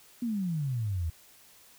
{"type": "exponential sweep", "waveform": "sine", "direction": "down", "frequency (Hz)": [246.9, 77.78], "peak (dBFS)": -28, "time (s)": [0.22, 1.1], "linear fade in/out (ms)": 5, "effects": ["white hiss -57 dBFS RMS until 1.78 s"]}